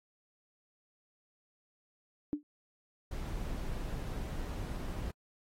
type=tone with exponential decay; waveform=sine; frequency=295.1 Hz; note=D4; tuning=8 cents sharp; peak=-26 dBFS; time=2.33-2.43 s; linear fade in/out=0 ms; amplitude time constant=21 ms
type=noise; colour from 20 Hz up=brown; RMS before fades=-38 dBFS; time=3.11-5.11 s; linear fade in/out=5 ms
effects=AAC 48 kbps